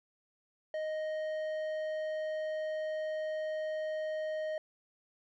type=tone with low-pass filter; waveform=square; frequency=622.3 Hz; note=D#5; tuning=in tune; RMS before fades=-36 dBFS; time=0.74-4.58 s; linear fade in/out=2 ms; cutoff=2100 Hz; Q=0.52; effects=none